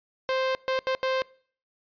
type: tone bursts at uneven times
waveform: sawtooth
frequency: 523.3 Hz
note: C5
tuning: in tune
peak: -20 dBFS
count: 4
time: 0.29-0.55 / 0.68-0.79 / 0.87-0.95 / 1.03-1.22 s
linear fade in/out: 0 ms
effects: noise-tail reverb RT60 0.5 s tail -23 dB re dry + resampled to 11025 Hz